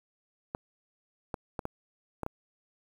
clicks, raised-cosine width 1 ms, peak -19 dBFS, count 6, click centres 0.549 / 1.342 / 1.592 / 1.654 / 2.233 / 2.264 s, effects 8-bit

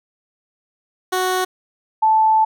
15% pulse / sine tone pair in turn, 370 / 876.2 Hz, F#4 / A5, 0 / -7 cents, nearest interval octave + minor third, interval 1493 cents, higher second, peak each -11 dBFS, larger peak neither, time 1.12-1.45 / 2.02-2.45 s, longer second, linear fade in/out 10 ms, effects none

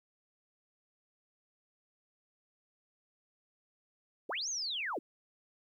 sine linear two-way sweep, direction up then down, 223.8 to 6640 to 223.8 Hz, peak -34 dBFS, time 4.29-4.99 s, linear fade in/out 5 ms, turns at 4.49 s, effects 12-bit

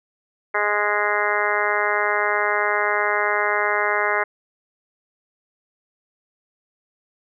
harmonic tone, 207.7 Hz, G#3, in tune, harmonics 2 / 3 / 4 / 5 / 6 / 7 / 8 / 9 / 10, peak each -27 / -27 / -27 / -27 / -27 / -27 / -27 / -27 / -27 dBFS, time 0.54-4.24 s, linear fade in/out 10 ms, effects none

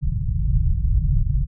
pink low-pass noise, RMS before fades -19 dBFS, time 0.01-1.47 s, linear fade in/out 50 ms, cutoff 150 Hz, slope 48 dB/octave, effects none

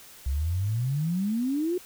sine exponential sweep, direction up, 64.4 to 370 Hz, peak -24 dBFS, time 0.26-1.78 s, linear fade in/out 5 ms, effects white hiss -49 dBFS RMS until 1.85 s

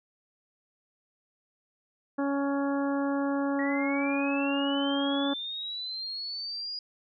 harmonic tone, 279.4 Hz, C#4, 14 cents sharp, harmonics 1 / 2 / 3 / 4 / 5 / 6, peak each -27 / -33 / -37 / -39 / -41 / -43 dBFS, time 2.18-5.34 s, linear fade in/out 10 ms
sine linear sweep, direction up, 1900 to 4900 Hz, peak -33 dBFS, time 3.59-6.79 s, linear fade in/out 2 ms
effects none

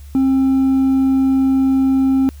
sine tone with hard clipping, 266.3 Hz, C4, 31 cents sharp, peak -12 dBFS, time 0.15-2.29 s, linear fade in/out 0 ms, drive 2 dB, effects added 71 Hz sine -33 dBFS peak until 2.4 s + white hiss -50 dBFS RMS until 2.4 s

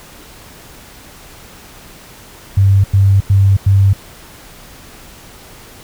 sine tone bursts, 98 Hz, G2, in tune, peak -6 dBFS, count 4, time 2.57-3.932 s, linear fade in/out 5 ms, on 270 ms, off 94 ms, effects pink hiss -38 dBFS RMS until 5.83 s

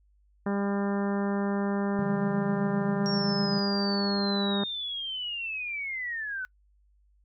harmonic tone, 200 Hz, G3, 35 cents sharp, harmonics 1 / 2 / 3 / 4 / 5 / 6 / 7 / 8 / 9, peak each -27 / -33 / -37 / -39 / -41 / -43 / -44 / -45 / -46 dBFS, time 0.46-4.64 s, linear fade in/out 5 ms
triangle chord, D diminished, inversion none, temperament equal, 146.83 / 174.61 / 207.7 Hz, D3 / F3 / Ab3, 0 / 0 / 0 cents, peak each -33 / -33 / -35 dBFS, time 1.99-3.59 s, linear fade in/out 0 ms
sine linear sweep, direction down, 5588 to 1480 Hz, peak -31 dBFS, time 3.06-6.45 s, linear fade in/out 0 ms
effects noise-tail reverb RT60 0.1 s tail -25 dB re dry + added 50 Hz sine -61 dBFS peak until 7.24 s

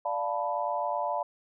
sine chord, B half-diminished seventh, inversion first, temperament equal, 587.3 / 698.5 / 880 / 987.8 Hz, D5 / F5 / A5 / B5, 0 / 0 / 0 / 0 cents, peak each -33 dBFS, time 0.05-1.23 s, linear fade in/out 5 ms, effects none

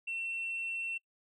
sine tone, 2704 Hz, E7, 43 cents sharp, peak -33 dBFS, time 0.07-0.98 s, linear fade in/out 10 ms, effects noise-tail reverb RT60 0.1 s tail -25 dB re dry + tanh soft clip ceiling -31 dBFS

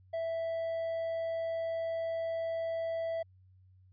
triangle tone, 659.3 Hz, E5, in tune, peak -30 dBFS, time 0.13-3.23 s, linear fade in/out 10 ms, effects added 93 Hz sine -58 dBFS peak until 3.92 s + resampled to 11025 Hz

